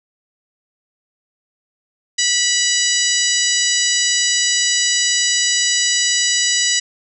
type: harmonic tone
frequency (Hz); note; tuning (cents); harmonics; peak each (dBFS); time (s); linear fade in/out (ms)
979; B5; -15; 2 / 3 / 4 / 5 / 6 / 7 / 8; -22 / -22 / -22 / -22 / -22 / -22 / -22; 2.18-6.8; 10
effects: none